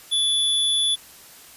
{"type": "tone", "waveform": "square", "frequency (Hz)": 3450, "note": "A7", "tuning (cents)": -35, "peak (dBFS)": -19, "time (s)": [0.11, 0.96], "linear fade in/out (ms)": 20, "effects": ["white hiss -46 dBFS RMS until 1.56 s", "resampled to 32000 Hz"]}